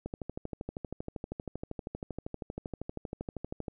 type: click train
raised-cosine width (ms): 2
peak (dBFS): -23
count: 47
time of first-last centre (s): 0.06-3.682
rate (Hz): 12.7
effects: none